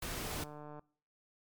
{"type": "noise", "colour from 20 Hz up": "pink", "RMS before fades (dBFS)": -40, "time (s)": [0.02, 0.44], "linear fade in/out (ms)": 5}
{"type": "click train", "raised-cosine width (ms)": 1, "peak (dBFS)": -35, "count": 82, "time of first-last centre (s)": [0.25, 0.794], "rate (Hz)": 149}
{"effects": ["noise-tail reverb RT60 0.5 s tail -23 dB re dry", "MP3 96 kbps"]}